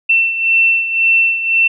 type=beating tone pair; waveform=sine; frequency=2690 / 2691.9 Hz; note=E7 / E7; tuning=+34 / +36 cents; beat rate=1.9 Hz; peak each=-11 / -17 dBFS; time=0.09-1.68 s; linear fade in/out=10 ms; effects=none